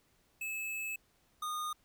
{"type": "tone pair in turn", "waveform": "square", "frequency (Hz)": [2601, 1227.5], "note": ["E7", "D#6"], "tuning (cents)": [-24, -24], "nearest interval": "octave + minor second", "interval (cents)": 1300, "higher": "first", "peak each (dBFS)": [-37, -36], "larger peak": "second", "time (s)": [[0.41, 0.96], [1.42, 1.73]], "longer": "first", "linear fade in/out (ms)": 5, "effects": ["pink hiss -71 dBFS RMS until 1.84 s"]}